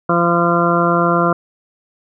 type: harmonic tone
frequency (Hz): 171.6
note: F3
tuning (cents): -30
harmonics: 1 / 2 / 3 / 4 / 6 / 7 / 8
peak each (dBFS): -18 / -19 / -20 / -20 / -20 / -20 / -19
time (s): 0.09-1.33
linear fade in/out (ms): 5
effects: none